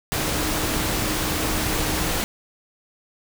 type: tone in noise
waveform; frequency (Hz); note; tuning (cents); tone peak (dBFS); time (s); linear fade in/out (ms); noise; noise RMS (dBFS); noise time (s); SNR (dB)
sine; 310; D#4; -6; -31; 0.16-2.11; 0; pink; -24; 0.12-2.24; -10
effects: none